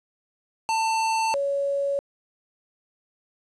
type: tone pair in turn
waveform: square / sine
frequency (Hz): 892 / 560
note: A5 / C#5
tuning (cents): +23 / +18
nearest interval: minor sixth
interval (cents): 805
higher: first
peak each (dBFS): -22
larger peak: neither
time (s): 0.69-1.34 / 1.34-1.99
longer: neither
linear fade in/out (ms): 0
effects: resampled to 22050 Hz + 9-bit